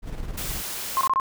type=noise with tremolo; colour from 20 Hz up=brown; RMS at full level=-30 dBFS; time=0.02-0.64 s; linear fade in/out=50 ms; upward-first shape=square; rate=19 Hz; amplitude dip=45%
type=noise; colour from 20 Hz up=white; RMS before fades=-32 dBFS; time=0.37-1.08 s; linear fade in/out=10 ms
type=tone bursts; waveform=sine; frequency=1065 Hz; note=C6; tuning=30 cents sharp; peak=-18 dBFS; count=4; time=0.97-1.199 s; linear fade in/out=0 ms; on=40 ms; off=23 ms
effects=none